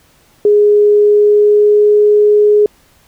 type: tone with pitch glide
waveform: sine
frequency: 415.3 to 417.9 Hz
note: G#4 to G#4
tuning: 0 to +11 cents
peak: -5 dBFS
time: 0.45-2.66 s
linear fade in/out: 2 ms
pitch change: +11 cents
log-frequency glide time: 0.96-1.95 s
effects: pink hiss -50 dBFS RMS until 3.07 s